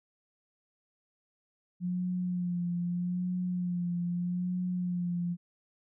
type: tone with vibrato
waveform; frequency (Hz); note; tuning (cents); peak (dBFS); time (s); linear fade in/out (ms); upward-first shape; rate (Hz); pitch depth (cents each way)
sine; 177.6; F3; +29; -29; 1.8-5.37; 50; sine; 0.8; 34
effects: none